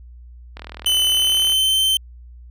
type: click train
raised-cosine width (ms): 0.3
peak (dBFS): -18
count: 39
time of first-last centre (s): 0.57-1.522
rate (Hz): 39.9
type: tone with pitch glide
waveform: 45% pulse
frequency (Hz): 3030 to 3097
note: F#7 to G7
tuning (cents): +40 to -22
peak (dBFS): -15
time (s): 0.86-1.97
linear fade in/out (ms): 2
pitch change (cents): +38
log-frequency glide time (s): 1.07-1.8
effects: added 60 Hz sine -38 dBFS peak until 2.5 s